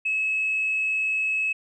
sine tone, 2582 Hz, E7, 37 cents flat, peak -21 dBFS, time 0.05-1.53 s, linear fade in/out 10 ms, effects tanh soft clip ceiling -17 dBFS

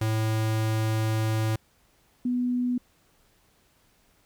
square / sine tone pair in turn, 110 / 246.9 Hz, A2 / B3, 0 / 0 cents, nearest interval octave + major second, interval 1400 cents, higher second, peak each -24 / -23 dBFS, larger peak second, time 0.01-1.56 / 2.25-2.78 s, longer first, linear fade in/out 5 ms, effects pink hiss -64 dBFS RMS until 4.25 s

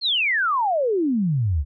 sine exponential sweep, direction down, 4394 to 65.41 Hz, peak -18 dBFS, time 0.01-1.65 s, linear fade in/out 50 ms, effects none

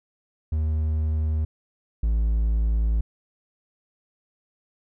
triangle tone pair in turn, 77.78 / 55.21 Hz, D#2 / A1, 0 / +7 cents, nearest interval tritone, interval 593 cents, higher first, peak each -19 / -17 dBFS, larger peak second, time 0.52-1.45 / 2.03-3.01 s, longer second, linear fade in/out 5 ms, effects none

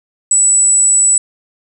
sine tone, 7902 Hz, B8, in tune, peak -7 dBFS, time 0.31-1.18 s, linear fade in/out 2 ms, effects none

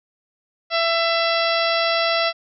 harmonic tone, 668 Hz, E5, 23 cents sharp, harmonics 1 / 2 / 3 / 4 / 5 / 6 / 7 / 8, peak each -21 / -24 / -26 / -27 / -28 / -29 / -29 / -30 dBFS, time 0.7-2.33 s, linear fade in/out 50 ms, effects none

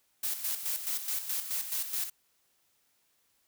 blue noise with tremolo, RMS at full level -32 dBFS, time 0.23-2.1 s, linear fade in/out 5 ms, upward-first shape square, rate 4.7 Hz, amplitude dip 60%, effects white hiss -72 dBFS RMS until 3.47 s

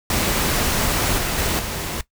pink noise with level steps, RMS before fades -20 / -23 / -21 / -27 dBFS, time 0.1-2.01 s, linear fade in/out 2 ms, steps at 1.18 / 1.38 / 1.59 s, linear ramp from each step 2 ms, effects noise-tail reverb RT60 0.1 s tail -17 dB re dry

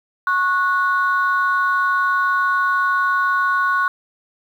sine tone pair together, 1100 / 1467 Hz, C#6 / F#6, -14 / -15 cents, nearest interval perfect fourth, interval 499 cents, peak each -17 dBFS, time 0.27-3.88 s, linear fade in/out 2 ms, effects tanh soft clip ceiling -9 dBFS + 8-bit

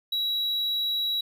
triangle tone, 3887 Hz, B7, 28 cents flat, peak -23 dBFS, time 0.12-1.21 s, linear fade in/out 5 ms, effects none

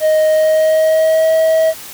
triangle tone with pitch glide, 623 to 641.3 Hz, D#5 to E5, +2 to -48 cents, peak -7 dBFS, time 0-1.74 s, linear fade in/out 50 ms, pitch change +50 cents, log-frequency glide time 0.3-1.31 s, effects white hiss -32 dBFS RMS until 1.93 s

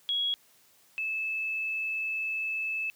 sine tone pair in turn, 3322 / 2615 Hz, G#7 / E7, 0 / -15 cents, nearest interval major third, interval 415 cents, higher first, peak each -26 / -29 dBFS, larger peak first, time 0.09-0.34 / 0.98-2.9 s, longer second, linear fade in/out 0 ms, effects white hiss -62 dBFS RMS until 2.95 s + high-pass 80 Hz 12 dB/octave

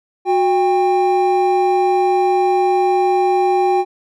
triangle tone pair together, 366.1 / 796.6 Hz, F#4 / G5, -18 / +28 cents, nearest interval octave + minor second, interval 1346 cents, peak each -13 dBFS, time 0.25-3.85 s, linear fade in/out 50 ms, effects none

